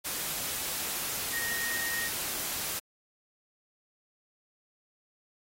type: tone in noise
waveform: sine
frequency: 1864.7 Hz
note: A#6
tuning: in tune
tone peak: -33 dBFS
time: 1.32-2.09 s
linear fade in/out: 20 ms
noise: white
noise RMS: -34 dBFS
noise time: 0.04-2.8 s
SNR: -2 dB
effects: AAC 48 kbps